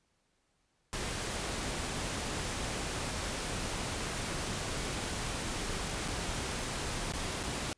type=noise with dropouts; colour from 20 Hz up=pink; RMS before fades=-36 dBFS; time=0.93-7.73 s; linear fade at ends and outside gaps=0 ms; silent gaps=6.079-6.083 / 7.122-7.136 / 7.431-7.436 s; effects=pink hiss -75 dBFS RMS until 7.77 s + resampled to 22050 Hz